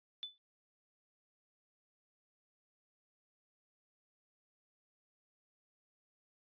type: tone with exponential decay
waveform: sine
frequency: 3496 Hz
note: A7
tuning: 12 cents flat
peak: -36 dBFS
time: 0.23-0.38 s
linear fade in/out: 0 ms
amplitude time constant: 31 ms
effects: resampled to 11025 Hz